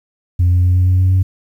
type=tone with pitch steps; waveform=sine; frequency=88.5 / 89.32 / 90.15 / 90.99 / 91.83 / 92.69 / 93.55 Hz; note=F2 / F2 / F#2 / F#2 / F#2 / F#2 / F#2; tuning=+23 / +39 / -45 / -28 / -13 / +4 / +20 cents; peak=-7 dBFS; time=0.39-1.23 s; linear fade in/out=10 ms; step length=120 ms; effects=tanh soft clip ceiling -7 dBFS + 8-bit